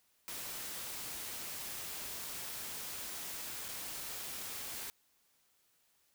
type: noise with dropouts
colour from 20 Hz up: white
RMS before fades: -43 dBFS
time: 0.28-4.9 s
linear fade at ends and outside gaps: 0 ms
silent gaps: 3.682-3.686 s
effects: white hiss -73 dBFS RMS until 6.14 s